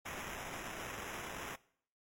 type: noise with sample-and-hold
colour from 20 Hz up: white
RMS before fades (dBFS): -44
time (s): 0.05-1.56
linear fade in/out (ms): 10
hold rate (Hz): 4410
effects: noise-tail reverb RT60 0.6 s tail -21 dB re dry + MP3 64 kbps